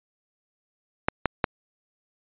clicks, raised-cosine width 0.5 ms, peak -5 dBFS, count 3, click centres 1.085 / 1.257 / 1.442 s, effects resampled to 8000 Hz

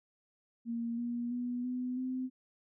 sine tone with pitch steps, 233.1 / 238.8 / 244.7 / 250.7 / 256.9 Hz, A#3 / A#3 / B3 / B3 / C4, 0 / +42 / -16 / +26 / -32 cents, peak -33 dBFS, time 0.65-2.3 s, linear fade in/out 50 ms, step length 330 ms, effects none

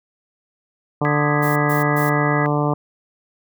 harmonic tone, 147.4 Hz, D3, 7 cents sharp, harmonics 1 / 2 / 3 / 4 / 5 / 6 / 7 / 8, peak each -20 / -23 / -25 / -26 / -27 / -28 / -28 / -29 dBFS, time 1.01-2.74 s, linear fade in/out 5 ms
sine chord, G# minor, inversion second, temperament equal, 1244.5 / 1661.2 / 1975.5 Hz, D#6 / G#6 / B6, 0 / 0 / 0 cents, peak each -26 dBFS, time 1.05-2.46 s, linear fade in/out 0 ms
violet noise bursts, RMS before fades -32 dBFS, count 3, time 1.42-2.1 s, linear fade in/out 10 ms, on 140 ms, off 130 ms
effects none

